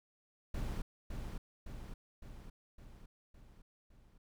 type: noise with echo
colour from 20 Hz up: brown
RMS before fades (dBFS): -38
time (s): 0.54-0.82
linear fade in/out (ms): 5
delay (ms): 560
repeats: 6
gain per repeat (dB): -4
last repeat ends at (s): 4.18
effects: none